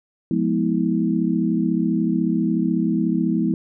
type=tone cluster; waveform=sine; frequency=176 / 210.1 / 246.3 / 322.5 Hz; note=F3 / G#3 / B3 / E4; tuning=+14 / +20 / -5 / -38 cents; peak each=-23 dBFS; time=0.31-3.54 s; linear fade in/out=2 ms; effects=none